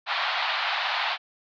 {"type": "band-pass noise", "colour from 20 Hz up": "pink", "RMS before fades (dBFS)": -27, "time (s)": [0.06, 1.18], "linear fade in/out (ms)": 50, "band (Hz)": [710, 4300], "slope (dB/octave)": 48, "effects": []}